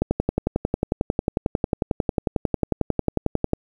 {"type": "click train", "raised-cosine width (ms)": 2, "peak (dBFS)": -6, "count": 40, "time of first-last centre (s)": [0.02, 3.534], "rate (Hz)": 11.1, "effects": ["8-bit"]}